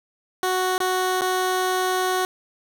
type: tone with dropouts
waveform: 15% pulse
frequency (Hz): 370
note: F#4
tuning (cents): 0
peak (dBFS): -14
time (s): 0.43-2.25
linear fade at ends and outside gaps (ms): 1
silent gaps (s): 0.78-0.803 / 1.21-1.218
effects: none